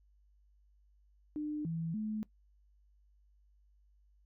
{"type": "tone with pitch steps", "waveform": "sine", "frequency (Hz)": [300.5, 164.1, 215.2], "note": ["D4", "E3", "A3"], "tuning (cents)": [40, -8, -38], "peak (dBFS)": -34, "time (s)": [1.36, 2.23], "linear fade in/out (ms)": 0, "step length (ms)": 290, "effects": ["noise-tail reverb RT60 0.1 s tail -19 dB re dry", "added 50 Hz sine -64 dBFS peak until 4.25 s"]}